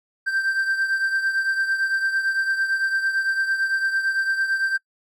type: beating tone pair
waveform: triangle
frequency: 1567 / 1575.9 Hz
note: G6 / G6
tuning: -1 / +9 cents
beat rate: 8.9 Hz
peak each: -19 / -26 dBFS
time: 0.26-4.78 s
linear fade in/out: 20 ms
effects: noise-tail reverb RT60 0.1 s tail -23 dB re dry